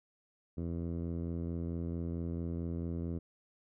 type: tone with low-pass filter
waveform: 10% pulse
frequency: 84.5 Hz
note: E2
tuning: 43 cents sharp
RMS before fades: -37 dBFS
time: 0.57-3.19 s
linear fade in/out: 10 ms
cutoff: 310 Hz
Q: 0.59
effects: none